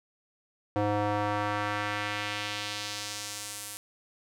square tone with band-pass filter sweep, 103.83 Hz, G#2, in tune, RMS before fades -32 dBFS, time 0.76-3.77 s, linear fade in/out 0 ms, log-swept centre 580 to 11000 Hz, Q 1.1, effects none

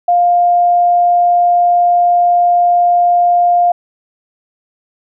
sine tone, 703 Hz, F5, 11 cents sharp, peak -7 dBFS, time 0.08-3.72 s, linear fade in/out 5 ms, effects none

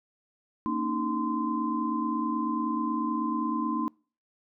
sine tone cluster, 232.2 / 279.1 / 308.4 / 1034 Hz, A#3 / C#4 / D#4 / C6, -7 / +12 / -15 / -21 cents, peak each -31 / -36 / -31 / -31 dBFS, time 0.66-3.88 s, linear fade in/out 0 ms, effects noise-tail reverb RT60 0.4 s tail -26 dB re dry

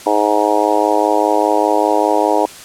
harmonic tone, 105 Hz, G#2, 19 cents sharp, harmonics 3 / 4 / 5 / 6 / 7 / 8 / 9, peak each -19 / -19 / -19 / -19 / -19 / -19 / -19 dBFS, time 0.06-2.46 s, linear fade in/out 5 ms, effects white hiss -35 dBFS RMS until 2.64 s + low-pass 10000 Hz 12 dB/octave

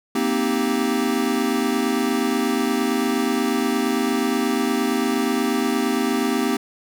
square chord, C minor seventh, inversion third, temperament equal, 233.1 / 261.6 / 311.1 / 392 Hz, Bb3 / C4 / Eb4 / G4, 0 / 0 / 0 / 0 cents, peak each -25 / -24 / -27 / -26 dBFS, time 0.15-6.57 s, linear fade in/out 5 ms, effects none

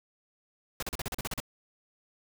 pink noise bursts, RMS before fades -34 dBFS, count 10, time 0.8-1.402 s, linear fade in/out 2 ms, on 26 ms, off 38 ms, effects none

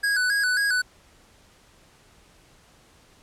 square tone with vibrato, 1567 Hz, G6, 1 cent flat, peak -21 dBFS, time 0.03-0.82 s, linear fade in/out 10 ms, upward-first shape square, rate 3.7 Hz, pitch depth 85 cents each way, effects pink hiss -56 dBFS RMS until 3.22 s + low-pass 10000 Hz 12 dB/octave

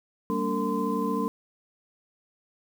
sine tone cluster, 197.1 / 230.3 / 286.7 / 453.2 / 1029 Hz, G3 / A#3 / D4 / A#4 / C6, +10 / -21 / -42 / -49 / -29 cents, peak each -31 dBFS, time 0.3-1.28 s, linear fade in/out 0 ms, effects 8-bit

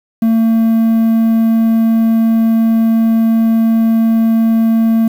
triangle tone with quantisation, 225.7 Hz, A3, 44 cents sharp, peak -6 dBFS, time 0.22-5.08 s, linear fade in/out 5 ms, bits 6, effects none

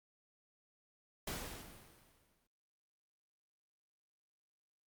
pink noise with exponential decay, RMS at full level -40 dBFS, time 1.27-2.47 s, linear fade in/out 5 ms, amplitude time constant 260 ms, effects Opus 48 kbps

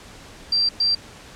sine tone bursts at uneven times, 4709 Hz, D8, 4 cents sharp, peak -16 dBFS, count 2, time 0.52-0.69 / 0.8-0.95 s, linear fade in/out 5 ms, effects pink hiss -43 dBFS RMS until 1.35 s + low-pass 8000 Hz 12 dB/octave

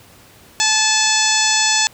harmonic tone with a mistuned harmonic, 868 Hz, A5, 24 cents flat, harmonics 1 / 2 / 3 / 4 / 5 / 6 / 7 / 8 / 9, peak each -22 / -22 / -22 / -22 / -22 / -22 / -22 / -22 / -22 dBFS, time 0.6-1.87 s, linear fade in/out 0 ms, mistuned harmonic 9, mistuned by -22 cents, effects pink hiss -46 dBFS RMS until 1.93 s + high-pass 60 Hz 12 dB/octave

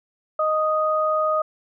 sine tone pair together, 621.3 / 1244.5 Hz, D#5 / D#6, -3 / 0 cents, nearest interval octave, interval 1203 cents, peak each -21 dBFS, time 0.39-1.42 s, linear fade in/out 5 ms, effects none

